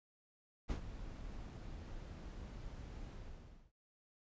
brown noise with ADSR envelope, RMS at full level -36 dBFS, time 0.68-3.72 s, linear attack 29 ms, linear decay 82 ms, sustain -12 dB, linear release 610 ms, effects resampled to 16000 Hz

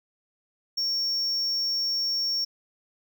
triangle tone, 5500 Hz, F8, 27 cents flat, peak -23 dBFS, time 0.77-2.45 s, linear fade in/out 10 ms, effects none

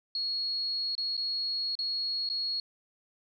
sine tone with dropouts, 4320 Hz, C#8, 45 cents flat, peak -29 dBFS, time 0.15-2.6 s, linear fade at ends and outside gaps 2 ms, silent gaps 0.952-0.979 / 1.168-1.176 / 1.753-1.789 / 2.29-2.299 s, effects none

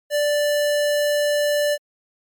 square tone, 587 Hz, D5, 1 cent flat, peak -18 dBFS, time 0.1-1.78 s, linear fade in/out 50 ms, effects MP3 96 kbps

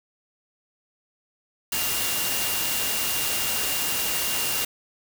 sine tone in noise, 2800 Hz, F7, 4 cents sharp, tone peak -33 dBFS, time 1.72-4.65 s, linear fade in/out 5 ms, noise white, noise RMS -26 dBFS, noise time 1.72-4.65 s, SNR -10 dB, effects none

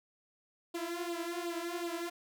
sawtooth tone with flanger, 342.8 Hz, F4, 32 cents flat, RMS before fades -38 dBFS, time 0.74-2.1 s, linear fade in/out 10 ms, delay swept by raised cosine 0.24 to 5.34 ms, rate 2.7 Hz, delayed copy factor +0.75, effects none

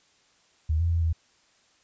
sine tone with pitch steps, 78.3 / 84.5 / 83.8 / 81.7 Hz, D#2 / E2 / E2 / E2, +11 / +43 / +29 / -15 cents, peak -21 dBFS, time 0.69-1.13 s, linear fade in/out 10 ms, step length 110 ms, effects white hiss -63 dBFS RMS until 1.83 s + resampled to 16000 Hz

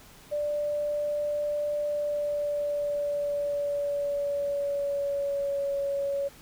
sine tone with pitch glide, 589 to 559.5 Hz, D5 to C#5, +5 to +16 cents, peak -26 dBFS, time 0.31-6.29 s, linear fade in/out 20 ms, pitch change -89 cents, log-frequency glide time 1.83-5.76 s, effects pink hiss -52 dBFS RMS until 6.41 s

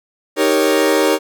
40% pulse chord, Eb dominant seventh, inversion none, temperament equal, 311.1 / 392 / 466.2 / 554.4 Hz, Eb4 / G4 / Bb4 / Db5, 0 / 0 / 0 / 0 cents, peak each -17 dBFS, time 0.36-1.19 s, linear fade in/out 50 ms, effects none

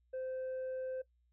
sine tone with tanh clipping, 518 Hz, C5, 17 cents flat, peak -38 dBFS, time 0.13-1.02 s, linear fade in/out 10 ms, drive 2 dB, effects noise-tail reverb RT60 0.1 s tail -18 dB re dry + added 60 Hz sine -70 dBFS peak until 1.32 s

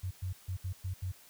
sine tone bursts at uneven times, 92.5 Hz, F#2, in tune, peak -33 dBFS, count 6, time 0.03-0.11 / 0.22-0.33 / 0.48-0.57 / 0.64-0.73 / 0.84-0.94 / 1.02-1.12 s, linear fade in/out 10 ms, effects white hiss -58 dBFS RMS until 1.29 s

